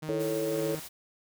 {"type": "tone with tremolo", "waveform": "sawtooth", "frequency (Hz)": 155.56, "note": "D#3", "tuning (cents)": 0, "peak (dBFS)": -31, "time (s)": [0.02, 0.8], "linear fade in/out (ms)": 10, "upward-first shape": "sine", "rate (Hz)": 1.9, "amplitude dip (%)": 40}
{"type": "chord", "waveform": "sine", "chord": "A major", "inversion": "second", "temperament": "equal", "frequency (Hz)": [329.6, 440, 554.4], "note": ["E4", "A4", "C#5"], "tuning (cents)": [0, 0, 0], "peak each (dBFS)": [-33, -31, -33], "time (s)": [0.09, 0.75], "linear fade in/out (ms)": 0}
{"type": "noise", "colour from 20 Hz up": "white", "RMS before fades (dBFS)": -43, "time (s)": [0.19, 0.89], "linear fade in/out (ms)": 20}
{"effects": []}